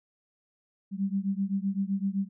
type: beating tone pair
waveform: sine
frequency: 192.7 / 200.5 Hz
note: G3 / G3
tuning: -29 / +39 cents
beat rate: 7.8 Hz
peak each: -29 / -30 dBFS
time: 0.91-2.29 s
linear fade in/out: 50 ms
effects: none